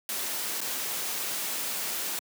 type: noise with dropouts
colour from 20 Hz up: white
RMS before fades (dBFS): -32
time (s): 0.09-2.19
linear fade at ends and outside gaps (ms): 1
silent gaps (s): 0.606-0.614
effects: high-pass 200 Hz 12 dB/octave